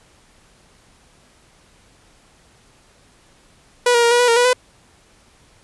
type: tone with pitch steps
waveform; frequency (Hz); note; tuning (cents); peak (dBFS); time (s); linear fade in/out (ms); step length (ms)
sawtooth; 488.5 / 473.4 / 469.3 / 482.4 / 490.2 / 463.7 / 488.3 / 502; B4 / A#4 / A#4 / B4 / B4 / A#4 / B4 / B4; -19 / +27 / +12 / -41 / -13 / -9 / -20 / +28; -8; 3.86-4.532; 5; 84
effects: pink hiss -53 dBFS RMS until 5.63 s + resampled to 24000 Hz